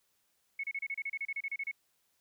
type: tone bursts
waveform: sine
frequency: 2200 Hz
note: C#7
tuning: 14 cents flat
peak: -33 dBFS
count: 15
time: 0.59-1.714 s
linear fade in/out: 5 ms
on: 46 ms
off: 31 ms
effects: white hiss -75 dBFS RMS until 2.2 s